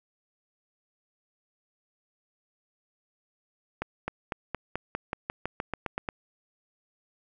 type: accelerating click train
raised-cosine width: 0.5 ms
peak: -15 dBFS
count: 14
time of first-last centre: 3.82-6.088 s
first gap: 260 ms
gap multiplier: 0.93
effects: none